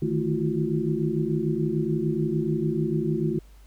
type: tone cluster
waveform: sine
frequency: 150.8 / 157.6 / 217.8 / 335.7 / 366 Hz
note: D3 / D#3 / A3 / E4 / F#4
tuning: +46 / +23 / -17 / +32 / -19 cents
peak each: -29 dBFS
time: 0.02-3.39 s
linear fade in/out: 5 ms
effects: added 50 Hz sine -47 dBFS peak until 3.66 s + pink hiss -60 dBFS RMS until 3.66 s